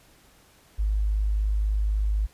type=tone; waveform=sine; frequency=51.91 Hz; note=G#1; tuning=in tune; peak=-21 dBFS; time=0.78-2.27 s; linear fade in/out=20 ms; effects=pink hiss -57 dBFS RMS until 2.33 s + resampled to 32000 Hz